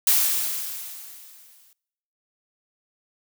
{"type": "noise with exponential decay", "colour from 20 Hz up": "blue", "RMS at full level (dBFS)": -17, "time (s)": [0.07, 1.73], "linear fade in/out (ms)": 2, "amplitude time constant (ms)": 360, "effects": ["noise-tail reverb RT60 0.9 s tail -25 dB re dry"]}